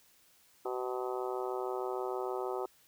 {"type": "harmonic tone", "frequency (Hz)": 126.4, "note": "B2", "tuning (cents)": 41, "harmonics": [3, 4, 5, 6, 7, 8, 9, 10], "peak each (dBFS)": [-36, -41, -44, -42, -44, -47, -50, -46], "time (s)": [0.65, 2.66], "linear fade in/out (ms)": 5, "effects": ["white hiss -65 dBFS RMS until 2.87 s"]}